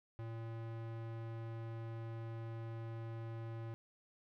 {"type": "tone with low-pass filter", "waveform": "square", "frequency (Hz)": 114, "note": "A#2", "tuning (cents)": -38, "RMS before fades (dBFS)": -45, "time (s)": [0.19, 3.74], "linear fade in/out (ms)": 0, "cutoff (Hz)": 2200, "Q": 0.56, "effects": ["13-bit"]}